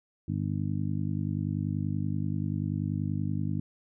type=harmonic tone; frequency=50.4 Hz; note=G1; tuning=49 cents sharp; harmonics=2 / 3 / 4 / 5 / 6; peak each=-32 / -32 / -36 / -36 / -39 dBFS; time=0.28-3.6 s; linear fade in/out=5 ms; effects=none